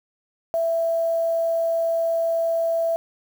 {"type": "tone with quantisation", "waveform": "sine", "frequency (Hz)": 663, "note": "E5", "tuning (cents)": 10, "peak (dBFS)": -19, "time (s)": [0.54, 2.96], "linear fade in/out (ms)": 0, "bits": 7, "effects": []}